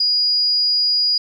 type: tone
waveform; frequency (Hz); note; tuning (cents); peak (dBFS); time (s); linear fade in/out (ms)
sine; 4890; D#8; -31; -14; 0-1.18; 5
effects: 8-bit